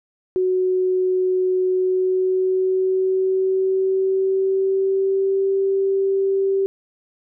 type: tone with pitch glide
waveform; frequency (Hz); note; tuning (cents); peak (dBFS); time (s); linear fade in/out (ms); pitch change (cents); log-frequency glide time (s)
sine; 370 to 389.1; F#4 to G4; 0 to -13; -16; 0.36-6.66; 0; +87; 1.68-5.49
effects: none